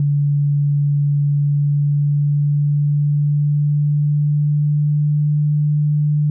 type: tone with pitch glide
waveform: sine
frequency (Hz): 144.1 to 148.75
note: D3 to D3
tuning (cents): -33 to +22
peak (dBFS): -13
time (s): 0-6.3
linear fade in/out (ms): 2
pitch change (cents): +55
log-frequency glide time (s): 1.27-5.44
effects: none